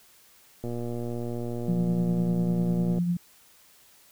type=click train; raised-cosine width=2 ms; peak=-21 dBFS; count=280; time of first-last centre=0.64-2.985 s; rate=119 Hz
type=tone with tremolo; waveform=sine; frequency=174.61 Hz; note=F3; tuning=in tune; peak=-21 dBFS; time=1.68-3.17 s; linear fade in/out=5 ms; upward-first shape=triangle; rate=10 Hz; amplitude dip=45%
effects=white hiss -57 dBFS RMS until 4.11 s